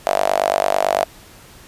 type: tone with high-pass filter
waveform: sawtooth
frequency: 49 Hz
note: G1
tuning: in tune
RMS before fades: -18 dBFS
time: 0.06-1.05 s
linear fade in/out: 10 ms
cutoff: 660 Hz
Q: 7
effects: pink hiss -44 dBFS RMS until 1.67 s + resampled to 32000 Hz